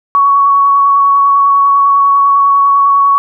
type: tone with vibrato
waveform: sine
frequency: 1118 Hz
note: C#6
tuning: 14 cents sharp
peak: -5 dBFS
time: 0.15-3.18 s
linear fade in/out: 0 ms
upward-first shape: sine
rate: 10 Hz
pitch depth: 12 cents each way
effects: none